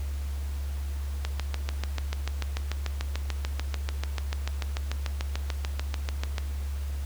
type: click train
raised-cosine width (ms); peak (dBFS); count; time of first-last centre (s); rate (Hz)
0.2; -14; 36; 1.25-6.382; 6.82
effects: added 70 Hz sine -29 dBFS peak until 7.05 s + pink hiss -48 dBFS RMS until 7.05 s